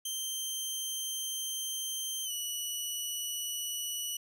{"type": "tone with pitch glide", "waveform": "15% pulse", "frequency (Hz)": [3137, 2944], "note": ["G7", "F#7"], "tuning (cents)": [1, -9], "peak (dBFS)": -27, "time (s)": [0.05, 4.17], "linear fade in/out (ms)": 5, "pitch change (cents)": -110, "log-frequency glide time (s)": [2.24, 2.31], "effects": []}